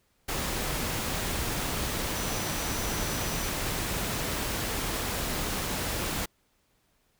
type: tone in noise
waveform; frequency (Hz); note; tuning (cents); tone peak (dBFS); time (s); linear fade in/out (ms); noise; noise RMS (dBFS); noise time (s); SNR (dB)
sine; 5920; F#8; 0; -41; 2.15-3.5; 10; pink; -31; 0.28-6.26; -13
effects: pink hiss -70 dBFS RMS until 7.19 s